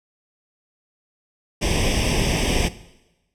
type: noise with comb filter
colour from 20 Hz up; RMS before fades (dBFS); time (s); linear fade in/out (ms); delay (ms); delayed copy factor
pink; -20; 1.61-2.69; 20; 0.36; +0.9
effects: noise-tail reverb RT60 1.0 s tail -17 dB re dry + low-pass 8000 Hz 12 dB/octave